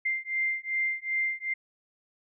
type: beating tone pair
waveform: sine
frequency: 2093 / 2095.6 Hz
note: C7 / C7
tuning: 0 / +2 cents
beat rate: 2.6 Hz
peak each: -30 dBFS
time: 0.05-1.54 s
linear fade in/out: 10 ms
effects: none